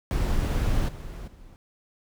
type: noise with level steps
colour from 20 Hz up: brown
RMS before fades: -24 / -37 / -48 dBFS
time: 0.11-1.56 s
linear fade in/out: 0 ms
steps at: 0.88 / 1.27 s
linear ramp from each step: 10 ms
effects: none